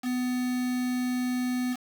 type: tone with quantisation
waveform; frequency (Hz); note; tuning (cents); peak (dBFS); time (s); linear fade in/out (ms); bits
triangle; 250; B3; +21; -24; 0.02-1.77; 50; 6
effects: none